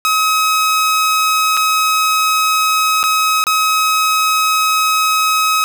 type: tone with dropouts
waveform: sawtooth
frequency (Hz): 1274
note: D#6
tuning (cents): +41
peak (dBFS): -8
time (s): 0.05-5.64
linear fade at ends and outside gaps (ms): 0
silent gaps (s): 1.569-1.573 / 3.03-3.038 / 3.44-3.468
effects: none